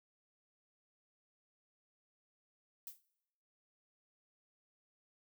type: noise with exponential decay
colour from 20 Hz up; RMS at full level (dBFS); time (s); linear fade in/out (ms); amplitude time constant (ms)
violet; -43; 2.87-3.02; 1; 32
effects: noise-tail reverb RT60 0.9 s tail -22 dB re dry